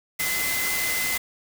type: tone in noise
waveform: sine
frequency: 2043 Hz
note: C7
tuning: 42 cents flat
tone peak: -27 dBFS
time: 0.19-1.18 s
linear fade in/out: 10 ms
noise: white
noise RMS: -27 dBFS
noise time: 0.19-1.18 s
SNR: -3 dB
effects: none